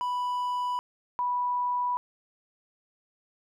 triangle / sine tone pair in turn, 987.8 / 983.3 Hz, B5 / B5, 0 / -8 cents, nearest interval unison, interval 8 cents, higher first, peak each -25 dBFS, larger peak neither, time 0.01-0.79 / 1.19-1.97 s, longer neither, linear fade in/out 0 ms, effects none

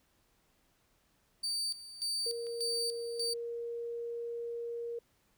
35% pulse tone with tremolo, 4613 Hz, D8, 32 cents flat, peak -31 dBFS, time 1.43-3.34 s, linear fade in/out 10 ms, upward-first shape square, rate 1.7 Hz, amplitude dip 80%
sine tone, 469.5 Hz, A#4, 12 cents sharp, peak -36 dBFS, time 2.26-4.99 s, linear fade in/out 5 ms
click, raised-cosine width 0.2 ms, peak -38 dBFS, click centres 2.468 s
effects pink hiss -72 dBFS RMS until 5.37 s

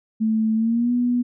sine tone with pitch glide, 220 to 244.1 Hz, A3 to B3, 0 to -20 cents, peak -17 dBFS, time 0.2-1.23 s, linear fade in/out 20 ms, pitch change +180 cents, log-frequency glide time 0.55-0.92 s, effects none

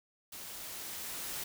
white noise with level ramp, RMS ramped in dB -46 to -39 dBFS, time 0.32-1.44 s, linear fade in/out 5 ms, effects none

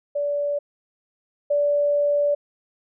sine tone pair in turn, 578 / 580.1 Hz, D5 / D5, -28 / -21 cents, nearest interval unison, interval 7 cents, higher second, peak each -21 / -17 dBFS, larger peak second, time 0.15-0.59 / 1.5-2.35 s, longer second, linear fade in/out 10 ms, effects none

